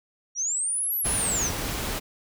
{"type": "linear two-way sweep", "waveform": "sine", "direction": "up then down", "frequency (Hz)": [5580, 11890, 5580], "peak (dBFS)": -24, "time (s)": [0.35, 1.51], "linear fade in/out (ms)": 50, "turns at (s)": 0.96}
{"type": "noise", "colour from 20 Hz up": "pink", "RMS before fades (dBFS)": -30, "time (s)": [1.04, 2], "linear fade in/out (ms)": 20}
{"effects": []}